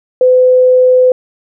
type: tone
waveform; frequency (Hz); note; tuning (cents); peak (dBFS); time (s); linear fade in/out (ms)
sine; 507; B4; +45; -4; 0.21-1.12; 2
effects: none